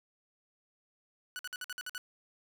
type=tone bursts; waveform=sawtooth; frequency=1480 Hz; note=F#6; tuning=in tune; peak=-34 dBFS; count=8; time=1.36-1.979 s; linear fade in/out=0 ms; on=31 ms; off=53 ms; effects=none